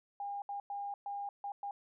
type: tone bursts at uneven times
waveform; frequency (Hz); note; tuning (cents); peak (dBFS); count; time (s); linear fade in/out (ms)
sine; 807; G#5; -50; -37; 6; 0.2-0.42 / 0.49-0.6 / 0.7-0.94 / 1.06-1.29 / 1.44-1.52 / 1.63-1.71; 2
effects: none